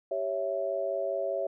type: chord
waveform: sine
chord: C# diminished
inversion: second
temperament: equal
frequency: 392 / 554.4 / 659.3 Hz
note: G4 / C#5 / E5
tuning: 0 / 0 / 0 cents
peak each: -36 / -31 / -32 dBFS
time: 0.11-1.47 s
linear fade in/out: 5 ms
effects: none